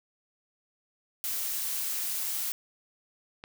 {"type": "noise", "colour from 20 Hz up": "blue", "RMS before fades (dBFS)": -32, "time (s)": [1.24, 2.52], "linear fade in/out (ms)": 0}
{"type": "click", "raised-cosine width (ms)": 0.3, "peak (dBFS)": -26, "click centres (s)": 3.439}
{"effects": []}